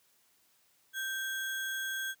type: tone with sample-and-hold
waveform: sine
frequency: 1568 Hz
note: G6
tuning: in tune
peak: -33 dBFS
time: 0.93-2.15 s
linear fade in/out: 50 ms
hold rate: 4900 Hz
effects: white hiss -69 dBFS RMS until 2.2 s + high-pass 80 Hz 12 dB/octave